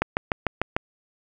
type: click train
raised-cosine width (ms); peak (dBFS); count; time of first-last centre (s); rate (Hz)
0.5; -6; 6; 0.02-0.765; 6.71
effects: none